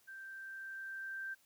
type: tone with level ramp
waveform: sine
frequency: 1568 Hz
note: G6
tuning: in tune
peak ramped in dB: -47 to -39 dBFS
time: 0.07-1.35 s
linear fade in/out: 20 ms
effects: white hiss -70 dBFS RMS until 1.45 s